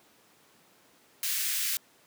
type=high-pass noise; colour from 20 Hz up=white; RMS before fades=-30 dBFS; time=1.23-1.77 s; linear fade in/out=2 ms; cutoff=1700 Hz; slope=24 dB/octave; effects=pink hiss -61 dBFS RMS until 2.06 s + high-pass 200 Hz 12 dB/octave